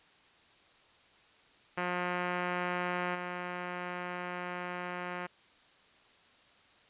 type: tone with level steps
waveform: 5% pulse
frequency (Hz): 178.4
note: F3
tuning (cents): +37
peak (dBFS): -20 / -25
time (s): 1.77-5.27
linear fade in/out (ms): 10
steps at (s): 3.14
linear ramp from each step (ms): 20
effects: white hiss -62 dBFS RMS until 6.89 s + resampled to 8000 Hz

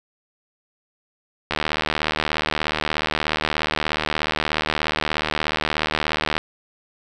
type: click train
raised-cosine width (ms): 0.3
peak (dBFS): -5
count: 375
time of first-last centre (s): 1.51-6.38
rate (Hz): 76.8
effects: none

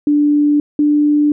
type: tone pair in turn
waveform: sine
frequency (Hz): 293.7 / 295.6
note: D4 / D4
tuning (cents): 0 / +11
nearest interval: unison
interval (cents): 11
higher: second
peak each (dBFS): -9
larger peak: neither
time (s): 0.07-0.6 / 0.79-1.32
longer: neither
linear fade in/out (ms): 2
effects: none

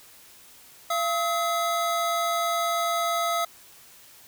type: tone pair together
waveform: square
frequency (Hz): 683 / 1281.2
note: F5 / E6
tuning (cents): -39 / -50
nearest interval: major seventh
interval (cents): 1089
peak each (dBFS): -27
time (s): 0.9-3.45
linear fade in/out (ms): 5
effects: white hiss -51 dBFS RMS until 4.27 s

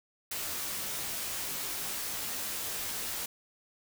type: noise with comb filter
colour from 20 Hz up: white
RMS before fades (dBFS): -36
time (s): 0.31-3.26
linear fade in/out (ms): 5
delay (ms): 17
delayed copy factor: -0.55
effects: none

